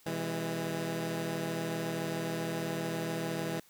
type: tone cluster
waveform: 15% pulse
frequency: 126.6 / 164.4 / 203.7 Hz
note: B2 / E3 / G#3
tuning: +43 / -4 / -33 cents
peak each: -36 / -28 / -33 dBFS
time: 0.06-3.6 s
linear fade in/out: 5 ms
effects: white hiss -62 dBFS RMS until 3.69 s